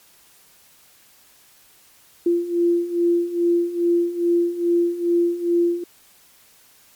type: beating tone pair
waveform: sine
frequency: 343.1 / 345.5 Hz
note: F4 / F4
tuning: -31 / -19 cents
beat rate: 2.4 Hz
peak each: -22 / -18 dBFS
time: 2.26-5.84 s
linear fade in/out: 5 ms
effects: white hiss -53 dBFS RMS until 6.95 s + MP3 96 kbps